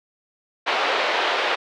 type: band-pass noise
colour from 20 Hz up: pink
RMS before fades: -22 dBFS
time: 0.66-1.56 s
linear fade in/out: 20 ms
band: 460 to 3700 Hz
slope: 24 dB/octave
effects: none